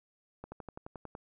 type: slowing click train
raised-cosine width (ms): 1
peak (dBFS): -29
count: 9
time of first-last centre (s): 0.44-1.151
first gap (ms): 80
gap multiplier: 1.03
effects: none